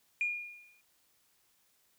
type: tone with exponential decay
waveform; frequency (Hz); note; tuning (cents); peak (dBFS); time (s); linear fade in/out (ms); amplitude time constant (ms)
sine; 2426; D#7; -44; -26; 0.21-0.81; 1; 130
effects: tanh soft clip ceiling -23 dBFS + white hiss -71 dBFS RMS until 1.98 s